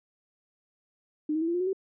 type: tone with pitch steps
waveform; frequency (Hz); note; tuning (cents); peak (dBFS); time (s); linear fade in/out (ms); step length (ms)
sine; 303.9 / 315.9 / 328.4 / 341.3 / 354.8 / 368.8 / 383.3; D#4 / D#4 / E4 / F4 / F4 / F#4 / G4; -41 / +26 / -6 / -40 / +27 / -6 / -39; -25; 1.29-1.731; 5; 63
effects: none